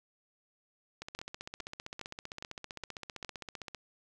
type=two click trains; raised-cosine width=0.2 ms; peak=-24 / -23 dBFS; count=43 / 6; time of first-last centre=1.02-3.747 / 1.19-3.248 s; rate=15.4 / 2.43 Hz; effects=none